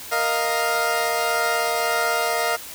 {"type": "chord", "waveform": "20% pulse", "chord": "Bb suspended fourth", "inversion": "none", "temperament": "equal", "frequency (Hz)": [466.2, 622.3, 698.5], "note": ["Bb4", "Eb5", "F5"], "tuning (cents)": [0, 0, 0], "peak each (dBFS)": [-21, -21, -18], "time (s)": [0.11, 2.57], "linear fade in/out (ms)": 20, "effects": ["white hiss -37 dBFS RMS until 2.74 s"]}